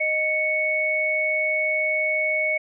sine tone pair together, 619.8 / 2217 Hz, D#5 / C#7, -7 / 0 cents, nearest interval octave + minor seventh, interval 2207 cents, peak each -26 / -21 dBFS, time 0-2.58 s, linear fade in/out 10 ms, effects none

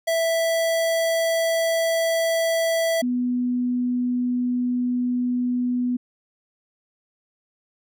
square / sine tone pair in turn, 659.3 / 247 Hz, E5 / B3, 0 / 0 cents, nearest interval octave + perfect fourth, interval 1700 cents, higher first, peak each -20 dBFS, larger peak neither, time 0.07-3.02 / 3.02-5.97 s, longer neither, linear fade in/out 10 ms, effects none

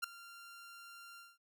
sawtooth tone with ADSR envelope, 1386 Hz, F6, 14 cents flat, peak -28 dBFS, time 0.02-1.38 s, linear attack 21 ms, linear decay 3 ms, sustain -20 dB, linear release 200 ms, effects none

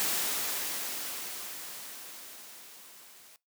white noise with level ramp, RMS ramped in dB -29 to -55 dBFS, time 0-3.36 s, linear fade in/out 0 ms, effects noise-tail reverb RT60 0.2 s tail -21 dB re dry + high-pass 200 Hz 12 dB/octave

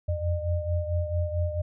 sine tone cluster, 84.7 / 89.2 / 605 Hz, E2 / F2 / D#5, +48 / +37 / -49 cents, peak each -27 / -30 / -32 dBFS, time 0.08-1.62 s, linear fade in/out 10 ms, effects none

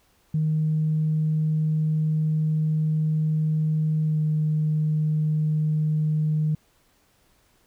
sine tone with pitch glide, 155.56 to 153.95 Hz, D#3 to D#3, 0 to -18 cents, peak -19 dBFS, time 0.34-6.55 s, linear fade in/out 5 ms, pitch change -18 cents, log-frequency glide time 4.05-4.19 s, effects tanh soft clip ceiling -15 dBFS + pink hiss -63 dBFS RMS until 7.66 s

